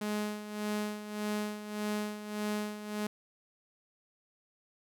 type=tone with tremolo; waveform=sawtooth; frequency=210 Hz; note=G#3; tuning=19 cents sharp; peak=-27 dBFS; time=0.01-3.07 s; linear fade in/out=5 ms; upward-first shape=sine; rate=1.7 Hz; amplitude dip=70%; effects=none